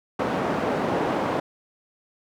white band-pass noise, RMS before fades -25 dBFS, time 0.19-1.4 s, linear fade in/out 5 ms, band 160 to 740 Hz, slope 12 dB/octave, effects none

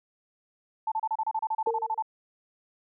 sine tone bursts, 880 Hz, A5, in tune, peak -25 dBFS, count 15, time 0.87-2.024 s, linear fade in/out 5 ms, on 48 ms, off 31 ms
sine tone with exponential decay, 459.3 Hz, A#4, 26 cents flat, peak -23 dBFS, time 1.67-2.02 s, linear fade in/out 2 ms, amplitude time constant 74 ms
effects none

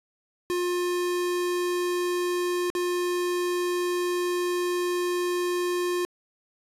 square tone with dropouts, 355.1 Hz, F4, 29 cents sharp, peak -25 dBFS, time 0.5-6.05 s, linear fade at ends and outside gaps 0 ms, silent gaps 2.701-2.751 s, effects resampled to 32000 Hz + 10-bit

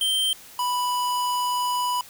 square tone pair in turn, 3136 / 987.8 Hz, G7 / B5, 0 / 0 cents, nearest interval octave + minor sixth, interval 2000 cents, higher first, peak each -21 / -23 dBFS, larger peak first, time 0.01-0.33 / 0.59-2.01 s, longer second, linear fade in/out 2 ms, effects white hiss -46 dBFS RMS until 2.09 s

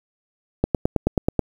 click train, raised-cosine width 2 ms, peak -4 dBFS, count 8, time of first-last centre 0.64-1.393 s, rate 9.3 Hz, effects 7-bit

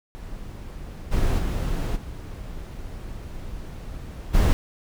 brown noise with level steps, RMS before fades -36 / -21 / -25 / -35 / -17 dBFS, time 0.15-4.53 s, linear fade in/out 0 ms, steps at 1.11 / 1.38 / 1.95 / 4.33 s, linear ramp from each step 20 ms, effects none

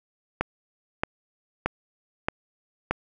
click train, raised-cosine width 0.5 ms, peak -8 dBFS, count 5, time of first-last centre 0.41-2.91 s, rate 1.6 Hz, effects none

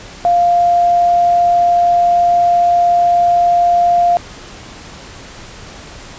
sine tone, 698.5 Hz, F5, in tune, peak -8 dBFS, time 0.25-4.17 s, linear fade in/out 0 ms, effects pink hiss -34 dBFS RMS until 6.18 s + resampled to 16000 Hz

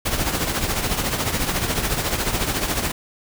pink noise with tremolo, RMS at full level -20 dBFS, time 0.05-2.92 s, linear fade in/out 10 ms, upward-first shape triangle, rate 14 Hz, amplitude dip 65%, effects none

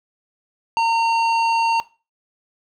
square tone with low-pass filter, 915 Hz, A#5, 32 cents flat, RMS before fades -18 dBFS, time 0.77-1.8 s, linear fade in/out 0 ms, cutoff 3800 Hz, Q 0.92, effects noise-tail reverb RT60 0.3 s tail -18 dB re dry

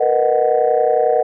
sine chord, B major seventh, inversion third, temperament just, 463 / 493.9 / 617.4 / 740.8 Hz, A#4 / B4 / D#5 / F#5, -12 / 0 / -14 / +2 cents, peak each -17 dBFS, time 0-1.23 s, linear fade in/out 10 ms, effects tanh soft clip ceiling -4 dBFS

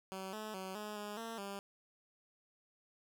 10% pulse tone with pitch steps, 190.3 / 215.4 / 188.9 / 210.8 / 207.5 / 227.8 / 198.7 Hz, F#3 / A3 / F#3 / G#3 / G#3 / A#3 / G3, +49 / -37 / +36 / +26 / -1 / -40 / +24 cents, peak -34 dBFS, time 0.12-1.59 s, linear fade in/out 0 ms, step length 210 ms, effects 12-bit

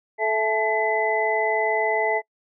sine tone cluster, 435.2 / 662 / 864 / 2014 Hz, A4 / E5 / A5 / B6, -19 / +7 / -32 / +33 cents, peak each -25 dBFS, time 0.18-2.22 s, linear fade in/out 50 ms, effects noise-tail reverb RT60 0.1 s tail -26 dB re dry

